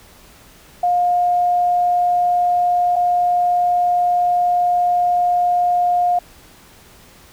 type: tone with dropouts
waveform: sine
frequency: 710 Hz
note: F5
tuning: 28 cents sharp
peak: -13 dBFS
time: 0.83-6.19 s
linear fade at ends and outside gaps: 5 ms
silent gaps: 2.959-2.963 s
effects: pink hiss -46 dBFS RMS until 7.32 s